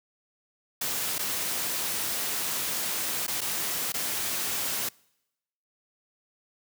white noise with dropouts, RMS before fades -30 dBFS, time 0.81-4.89 s, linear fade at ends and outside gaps 5 ms, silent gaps 1.183-1.191 / 3.267-3.279 / 3.408-3.414 / 3.922-3.94 s, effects noise-tail reverb RT60 0.9 s tail -26 dB re dry + high-pass 100 Hz 12 dB/octave

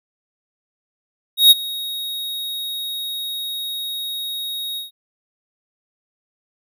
square tone with ADSR envelope, 3760 Hz, A#7, 14 cents sharp, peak -5 dBFS, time 1.37-4.91 s, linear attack 140 ms, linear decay 25 ms, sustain -20 dB, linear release 140 ms, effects none

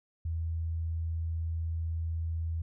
sine tone, 82 Hz, E2, 9 cents flat, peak -30 dBFS, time 0.25-2.62 s, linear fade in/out 5 ms, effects none

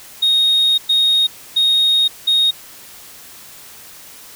sine tone bursts at uneven times, 3729 Hz, A#7, in tune, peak -9 dBFS, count 4, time 0.22-0.78 / 0.89-1.27 / 1.56-2.08 / 2.27-2.51 s, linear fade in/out 10 ms, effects tanh soft clip ceiling -9 dBFS + white hiss -39 dBFS RMS until 4.35 s

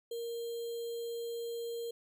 sine tone with sample-and-hold, 466.2 Hz, A#4, in tune, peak -36 dBFS, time 0.11-1.91 s, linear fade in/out 5 ms, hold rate 3675 Hz, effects none

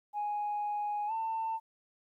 sine tone with pitch glide, 830.6 to 895.4 Hz, G#5 to A5, 0 to +30 cents, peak -30 dBFS, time 0.13-1.6 s, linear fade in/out 50 ms, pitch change +130 cents, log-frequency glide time 1.07-1.12 s, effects tanh soft clip ceiling -28 dBFS + 12-bit

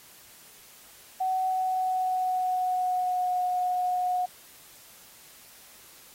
sine tone with pitch glide, 750 to 727 Hz, F#5 to F#5, +23 to -31 cents, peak -24 dBFS, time 1.2-4.26 s, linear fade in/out 10 ms, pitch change -54 cents, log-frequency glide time 1.4-3.38 s, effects white hiss -52 dBFS RMS until 6.14 s + AAC 48 kbps

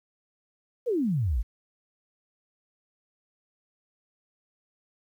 sine exponential sweep, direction down, 523 to 47.46 Hz, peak -23 dBFS, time 0.86-1.43 s, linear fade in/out 20 ms, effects 10-bit

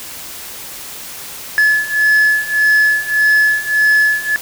sine beating tone pair, 1715 / 1716.7 Hz, A6 / A6, -45 / -43 cents, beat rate 1.7 Hz, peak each -12 / -10 dBFS, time 1.58-4.36 s, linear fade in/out 0 ms, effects tanh soft clip ceiling -7 dBFS + white hiss -30 dBFS RMS until 4.41 s

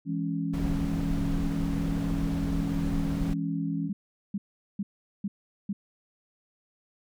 sine chord, C# minor, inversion first, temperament just, 166.31 / 207.9 / 277.2 Hz, E3 / G#3 / C#4, +16 / +2 / 0 cents, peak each -30 / -35 / -31 dBFS, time 0.05-3.91 s, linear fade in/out 50 ms
brown noise, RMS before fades -32 dBFS, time 0.53-3.34 s, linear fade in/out 10 ms
sine tone bursts, 200 Hz, G3, 35 cents sharp, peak -27 dBFS, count 5, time 3.89-5.73 s, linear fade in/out 5 ms, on 40 ms, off 410 ms
effects none

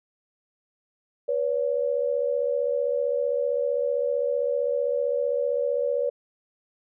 sine tone pair together, 489.5 / 565 Hz, B4 / C#5, -15 / +33 cents, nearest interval major second, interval 248 cents, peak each -25 dBFS, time 1.28-6.1 s, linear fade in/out 10 ms, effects none

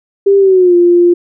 sine tone with pitch glide, 396.5 to 349.2 Hz, G4 to F4, +20 to 0 cents, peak -4 dBFS, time 0.26-1.14 s, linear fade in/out 10 ms, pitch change -220 cents, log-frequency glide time 0.38-0.75 s, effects none

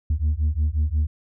sine beating tone pair, 73.42 / 79.02 Hz, D2 / D#2, 0 / +27 cents, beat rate 5.6 Hz, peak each -20 / -20 dBFS, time 0.1-1.07 s, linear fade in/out 5 ms, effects tanh soft clip ceiling -16 dBFS

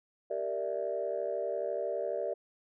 sine chord, E half-diminished seventh, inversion first, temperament equal, 392 / 466.2 / 587.3 / 659.3 Hz, G4 / Bb4 / D5 / E5, 0 / 0 / 0 / 0 cents, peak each -38 / -37 / -34 / -37 dBFS, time 0.3-2.34 s, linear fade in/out 10 ms, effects tanh soft clip ceiling -22 dBFS

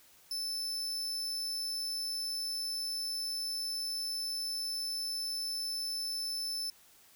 40% pulse tone, 5274 Hz, E8, in tune, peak -33 dBFS, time 0.31-6.7 s, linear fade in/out 2 ms, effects white hiss -61 dBFS RMS until 7.15 s

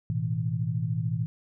sine chord, A suspended second, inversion none, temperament equal with one note detuned, 110 / 123.47 / 161.89 Hz, A2 / B2 / E3, 0 / 0 / -31 cents, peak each -30 dBFS, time 0.1-1.26 s, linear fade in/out 0 ms, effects none

